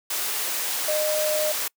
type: tone in noise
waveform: sine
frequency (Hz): 612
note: D#5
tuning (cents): -29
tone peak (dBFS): -22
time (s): 0.88-1.52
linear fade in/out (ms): 5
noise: white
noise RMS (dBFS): -27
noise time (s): 0.1-1.68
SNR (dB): +2
effects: noise-tail reverb RT60 0.1 s tail -26 dB re dry + high-pass 400 Hz 12 dB/octave